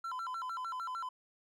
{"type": "tone with vibrato", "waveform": "triangle", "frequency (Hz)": 1171, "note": "D6", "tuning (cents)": -5, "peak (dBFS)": -35, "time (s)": [0.04, 1.09], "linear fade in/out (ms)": 5, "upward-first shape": "square", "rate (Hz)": 6.6, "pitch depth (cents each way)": 250, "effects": []}